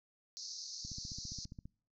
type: band-pass noise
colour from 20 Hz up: white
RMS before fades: -46 dBFS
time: 0.37-1.45 s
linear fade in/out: 0 ms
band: 4200 to 6300 Hz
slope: 96 dB/octave
type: click train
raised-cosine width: 5 ms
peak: -35 dBFS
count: 13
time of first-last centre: 0.85-1.655 s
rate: 14.9 Hz
effects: noise-tail reverb RT60 0.5 s tail -26 dB re dry